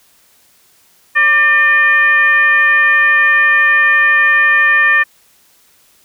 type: tone with frequency modulation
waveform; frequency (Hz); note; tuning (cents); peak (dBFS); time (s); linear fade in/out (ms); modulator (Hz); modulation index
sine; 1803; A6; +42; -7; 1.15-5.04; 20; 628; 0.64
effects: white hiss -51 dBFS RMS until 6.04 s